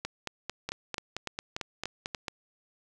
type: two click trains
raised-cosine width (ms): 0.2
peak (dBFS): -16 / -16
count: 6 / 11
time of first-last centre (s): 0.69-2.148 / 0.05-2.282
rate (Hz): 3.43 / 4.48
effects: none